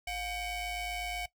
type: ring-modulated tone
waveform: 30% pulse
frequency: 767 Hz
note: G5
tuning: 38 cents flat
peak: -29 dBFS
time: 0.07-1.26 s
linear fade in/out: 5 ms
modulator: 1480 Hz
effects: noise-tail reverb RT60 0.1 s tail -18 dB re dry